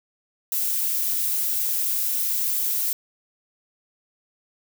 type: noise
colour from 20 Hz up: violet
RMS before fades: -24 dBFS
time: 0.52-2.93 s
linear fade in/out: 2 ms
effects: none